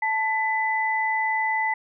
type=tone pair together; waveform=sine; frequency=878.1 / 2000 Hz; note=A5 / B6; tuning=-4 / +21 cents; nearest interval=octave + major second; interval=1425 cents; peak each=-24 dBFS; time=0.02-1.74 s; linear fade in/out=5 ms; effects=none